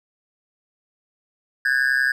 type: tone with amplitude modulation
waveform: triangle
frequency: 1637 Hz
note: G#6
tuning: 25 cents flat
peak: -11 dBFS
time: 1.65-2.12 s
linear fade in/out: 5 ms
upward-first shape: sine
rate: 131 Hz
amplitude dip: 100%
effects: none